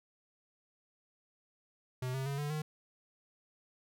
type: tone with pitch steps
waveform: square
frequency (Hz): 127.4 / 133.43 / 139.74 / 146.34 / 153.27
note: C3 / C3 / C#3 / D3 / D#3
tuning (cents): -46 / +34 / +14 / -6 / -26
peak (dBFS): -35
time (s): 2.02-2.62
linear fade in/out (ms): 5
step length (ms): 120
effects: none